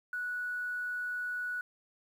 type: tone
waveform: sine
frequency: 1472 Hz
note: F#6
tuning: 9 cents flat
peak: -33 dBFS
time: 0.13-1.61 s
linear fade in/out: 2 ms
effects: 10-bit